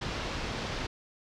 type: low-pass noise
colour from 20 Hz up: pink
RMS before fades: -35 dBFS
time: 0.01-0.87 s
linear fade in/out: 10 ms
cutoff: 5300 Hz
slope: 24 dB/octave
effects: none